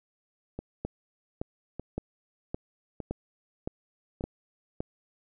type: two click trains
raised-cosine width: 2 ms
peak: -18 / -22 dBFS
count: 8 / 4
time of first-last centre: 0.85-4.805 / 0.59-4.209 s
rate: 1.77 / 0.829 Hz
effects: none